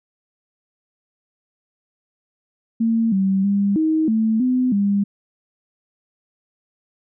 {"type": "tone with pitch steps", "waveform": "sine", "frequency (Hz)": [227, 192.6, 200.3, 315.6, 221.1, 253.3, 201], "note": ["A#3", "G3", "G3", "D#4", "A3", "B3", "G3"], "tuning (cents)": [-46, -30, 38, 25, 9, 44, 44], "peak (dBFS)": -15, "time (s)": [2.8, 5.04], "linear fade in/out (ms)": 10, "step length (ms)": 320, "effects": []}